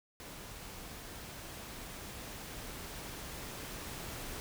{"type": "noise with level ramp", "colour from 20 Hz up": "pink", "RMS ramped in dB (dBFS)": [-48, -43], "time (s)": [0.2, 4.4], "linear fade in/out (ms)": 0, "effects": []}